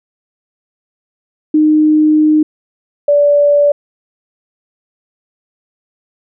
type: tone pair in turn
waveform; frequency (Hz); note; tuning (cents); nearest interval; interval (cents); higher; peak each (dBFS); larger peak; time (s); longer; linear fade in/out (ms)
sine; 306.9 / 579.4; D#4 / D5; -24 / -24; major seventh; 1100; second; -6; neither; 1.54-2.43 / 3.08-3.72; first; 5
effects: none